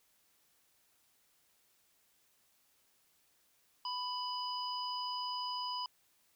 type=harmonic tone; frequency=994 Hz; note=B5; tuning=11 cents sharp; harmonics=1 / 3 / 5; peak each=-38 / -45 / -41 dBFS; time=3.85-5.86 s; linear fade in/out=2 ms; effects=white hiss -72 dBFS RMS until 6.35 s